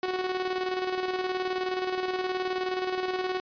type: tone with tremolo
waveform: sawtooth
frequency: 370 Hz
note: F#4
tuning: in tune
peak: -22 dBFS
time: 0.03-3.4 s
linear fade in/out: 2 ms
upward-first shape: square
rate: 19 Hz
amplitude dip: 45%
effects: resampled to 11025 Hz